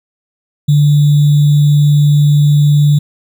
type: tone with sample-and-hold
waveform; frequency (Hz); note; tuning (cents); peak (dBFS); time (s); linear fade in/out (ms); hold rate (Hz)
sine; 146.83; D3; 0; -5; 0.68-2.99; 10; 3675
effects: none